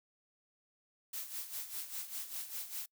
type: noise with tremolo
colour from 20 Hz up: blue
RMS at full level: -40 dBFS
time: 1.13-2.86 s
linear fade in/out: 5 ms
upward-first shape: sine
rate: 5 Hz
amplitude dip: 70%
effects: noise-tail reverb RT60 0.1 s tail -25 dB re dry